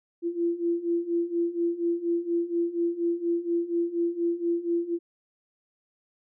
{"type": "beating tone pair", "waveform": "sine", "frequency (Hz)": [338.8, 343], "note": ["E4", "F4"], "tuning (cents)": [48, -31], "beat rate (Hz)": 4.2, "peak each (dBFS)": [-29, -26], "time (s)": [0.22, 4.99], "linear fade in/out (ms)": 50, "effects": []}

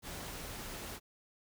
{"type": "noise", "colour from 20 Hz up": "pink", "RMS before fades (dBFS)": -44, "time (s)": [0.02, 1], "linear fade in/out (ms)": 50, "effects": []}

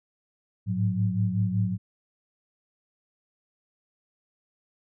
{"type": "tone cluster", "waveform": "sine", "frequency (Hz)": [104.8, 110.1, 182.6], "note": ["G#2", "A2", "F#3"], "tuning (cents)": [16, 2, -23], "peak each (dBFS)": -27, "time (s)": [0.66, 1.78], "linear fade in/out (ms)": 50, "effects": []}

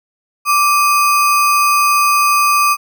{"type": "tone with sample-and-hold", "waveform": "sine", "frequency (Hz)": 1171, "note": "D6", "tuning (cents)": -5, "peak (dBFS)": -9, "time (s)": [0.45, 2.77], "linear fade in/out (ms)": 50, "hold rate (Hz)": 3675, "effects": []}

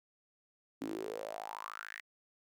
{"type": "tone with high-pass filter sweep", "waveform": "sawtooth", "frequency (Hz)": 53.5, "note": "A1", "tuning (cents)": -48, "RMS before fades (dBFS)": -43, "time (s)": [0.81, 2.01], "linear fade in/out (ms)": 5, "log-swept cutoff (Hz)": [270, 2000], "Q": 7.1, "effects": []}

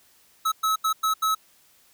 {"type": "tone bursts at uneven times", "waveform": "square", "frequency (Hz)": 1292, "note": "E6", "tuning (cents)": -35, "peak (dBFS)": -21, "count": 5, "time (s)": [[0.45, 0.52], [0.63, 0.76], [0.84, 0.93], [1.03, 1.14], [1.22, 1.35]], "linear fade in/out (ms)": 10, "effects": ["white hiss -59 dBFS RMS until 1.93 s"]}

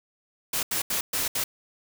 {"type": "noise bursts at uneven times", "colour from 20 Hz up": "white", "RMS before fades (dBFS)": -27, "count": 5, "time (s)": [[0.53, 0.63], [0.71, 0.82], [0.9, 1.01], [1.13, 1.28], [1.35, 1.44]], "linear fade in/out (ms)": 5, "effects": []}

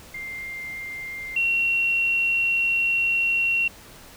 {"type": "tone pair in turn", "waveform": "sine", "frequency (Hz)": [2101, 2736], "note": ["C7", "F7"], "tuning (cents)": [7, -36], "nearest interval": "perfect fourth", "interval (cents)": 457, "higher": "second", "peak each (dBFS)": [-31, -19], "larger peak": "second", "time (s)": [[0.14, 1.36], [1.36, 3.68]], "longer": "second", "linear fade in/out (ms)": 5, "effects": ["pink hiss -46 dBFS RMS until 4.16 s"]}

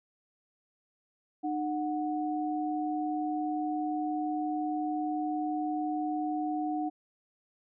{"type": "tone pair together", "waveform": "sine", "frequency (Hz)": [304.3, 735.6], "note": ["D#4", "F#5"], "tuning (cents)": [-38, -10], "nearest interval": "octave + minor third", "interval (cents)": 1528, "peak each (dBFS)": [-31, -33], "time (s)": [1.43, 6.9], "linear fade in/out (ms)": 20, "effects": []}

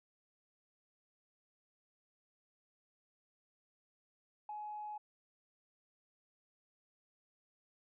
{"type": "tone with ADSR envelope", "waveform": "sine", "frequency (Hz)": 843, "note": "G#5", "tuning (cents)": 26, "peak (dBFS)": -39, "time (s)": [4.49, 4.98], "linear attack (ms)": 3, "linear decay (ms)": 14, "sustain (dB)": -2, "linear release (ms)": 8, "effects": ["tanh soft clip ceiling -35 dBFS"]}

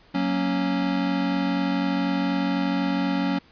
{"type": "chord", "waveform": "square", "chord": "F# major", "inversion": "none", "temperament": "equal", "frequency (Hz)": [185, 233.1, 277.2], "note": ["F#3", "A#3", "C#4"], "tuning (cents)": [0, 0, 0], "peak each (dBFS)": [-27, -31, -25], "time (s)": [0.14, 3.39], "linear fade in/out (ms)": 10, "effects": ["pink hiss -55 dBFS RMS until 3.51 s", "resampled to 11025 Hz"]}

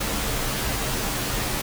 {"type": "noise with comb filter", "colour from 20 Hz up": "pink", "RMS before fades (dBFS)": -26, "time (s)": [0, 1.62], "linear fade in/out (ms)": 10, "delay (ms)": 12, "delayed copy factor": -0.85, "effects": []}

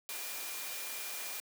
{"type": "tone in noise", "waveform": "sine", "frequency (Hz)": 2404, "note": "D7", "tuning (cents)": 40, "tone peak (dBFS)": -49, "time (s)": [0.09, 1.4], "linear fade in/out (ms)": 0, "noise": "white", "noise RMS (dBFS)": -41, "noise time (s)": [0.09, 1.4], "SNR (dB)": -11, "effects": ["high-pass 400 Hz 12 dB/octave"]}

